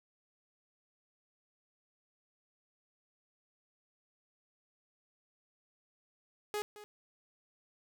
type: tone with echo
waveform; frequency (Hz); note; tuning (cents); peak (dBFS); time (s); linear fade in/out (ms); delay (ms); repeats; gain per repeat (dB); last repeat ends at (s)
sawtooth; 417.7; G#4; +10; -30; 6.54-6.62; 0; 220; 1; -15; 6.84
effects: none